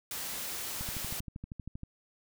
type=noise; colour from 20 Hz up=white; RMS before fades=-38 dBFS; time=0.11-1.2 s; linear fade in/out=2 ms
type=click train; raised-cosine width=5 ms; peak=-28 dBFS; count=14; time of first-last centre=0.81-1.834 s; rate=12.7 Hz
effects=none